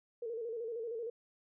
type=tone with vibrato; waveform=sine; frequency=460 Hz; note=A#4; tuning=23 cents flat; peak=-37 dBFS; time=0.22-1.1 s; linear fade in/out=5 ms; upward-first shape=square; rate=13 Hz; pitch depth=62 cents each way; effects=none